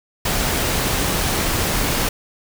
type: noise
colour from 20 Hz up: pink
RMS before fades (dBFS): -20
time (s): 0.25-2.09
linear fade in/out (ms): 5
effects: none